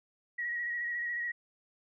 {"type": "tone with vibrato", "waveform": "sine", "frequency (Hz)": 1909, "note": "A#6", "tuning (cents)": 41, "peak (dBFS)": -32, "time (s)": [0.38, 1.32], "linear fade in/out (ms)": 10, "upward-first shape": "square", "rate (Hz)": 14, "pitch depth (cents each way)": 23, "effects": []}